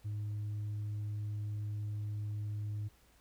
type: tone with tanh clipping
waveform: sine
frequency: 104.8 Hz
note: G#2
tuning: 16 cents sharp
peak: -36 dBFS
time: 0.04-2.89 s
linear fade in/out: 20 ms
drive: 1 dB
effects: added 60 Hz sine -67 dBFS peak until 3.2 s + pink hiss -67 dBFS RMS until 3.2 s